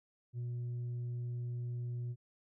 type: tone with tanh clipping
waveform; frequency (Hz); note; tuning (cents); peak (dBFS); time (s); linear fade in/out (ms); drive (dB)
sine; 121.1; B2; -34; -37; 0.33-2.16; 50; 2
effects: none